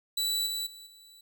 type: tone with level steps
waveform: sawtooth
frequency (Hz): 3951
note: B7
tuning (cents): 0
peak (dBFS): -24 / -28 / -43 / -49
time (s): 0.17-1.21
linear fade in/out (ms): 5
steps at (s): 0.46 / 0.66 / 0.86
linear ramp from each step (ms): 10
effects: none